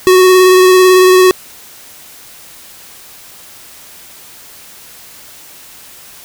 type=tone with vibrato; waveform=square; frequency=370 Hz; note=F#4; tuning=in tune; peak=-4 dBFS; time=0.07-1.31 s; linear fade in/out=0 ms; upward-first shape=sine; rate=18 Hz; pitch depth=17 cents each way; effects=white hiss -36 dBFS RMS until 6.24 s